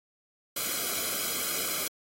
white noise with comb filter, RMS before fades -31 dBFS, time 0.56-1.88 s, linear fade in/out 5 ms, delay 1.1 ms, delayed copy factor -0.8, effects AAC 48 kbps

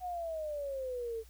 sine exponential sweep, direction down, 740 to 440 Hz, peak -35 dBFS, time 0-1.24 s, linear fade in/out 50 ms, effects added 60 Hz sine -54 dBFS peak until 1.29 s + white hiss -63 dBFS RMS until 1.29 s

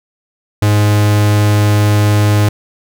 45% pulse tone, 104.3 Hz, G#2, 8 cents sharp, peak -8 dBFS, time 0.62-2.49 s, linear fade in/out 5 ms, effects none

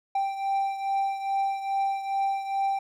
triangle beating tone pair, 784 / 786.4 Hz, G5 / G5, 0 / +5 cents, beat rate 2.4 Hz, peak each -24 / -30 dBFS, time 0.15-2.79 s, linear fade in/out 5 ms, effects none

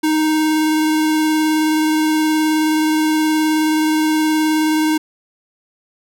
square tone with vibrato, 311.1 Hz, D#4, in tune, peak -14 dBFS, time 0.03-4.98 s, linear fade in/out 10 ms, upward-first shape sine, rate 19 Hz, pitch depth 12 cents each way, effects none

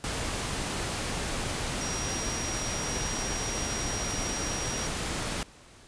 sine tone in noise, 5700 Hz, F8, 34 cents sharp, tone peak -35 dBFS, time 1.81-4.87 s, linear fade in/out 0 ms, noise pink, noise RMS -32 dBFS, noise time 0.04-5.43 s, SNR -6 dB, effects pink hiss -53 dBFS RMS until 5.87 s + resampled to 22050 Hz

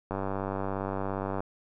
click train, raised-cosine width 1 ms, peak -18 dBFS, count 127, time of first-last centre 0.11-1.405 s, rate 97.3 Hz, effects none

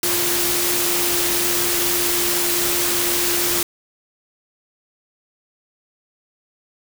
sine tone in noise, 349.2 Hz, F4, in tune, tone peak -26 dBFS, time 0.03-3.63 s, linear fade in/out 2 ms, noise white, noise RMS -20 dBFS, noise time 0.03-3.63 s, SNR -9 dB, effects none

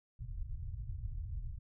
pink low-pass noise, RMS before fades -41 dBFS, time 0.19-1.59 s, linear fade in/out 5 ms, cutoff 120 Hz, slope 48 dB/octave, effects none

